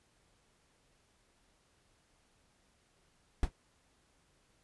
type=noise with exponential decay; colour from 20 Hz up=brown; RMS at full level=-25 dBFS; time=3.43-3.52 s; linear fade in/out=1 ms; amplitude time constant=18 ms; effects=pink hiss -71 dBFS RMS until 4.63 s + resampled to 24000 Hz